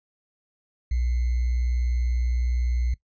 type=tone with sample-and-hold; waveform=sine; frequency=60.6 Hz; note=B1; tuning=32 cents flat; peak=-21 dBFS; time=0.91-2.94 s; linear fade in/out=5 ms; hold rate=2100 Hz; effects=noise-tail reverb RT60 0.1 s tail -19 dB re dry + resampled to 16000 Hz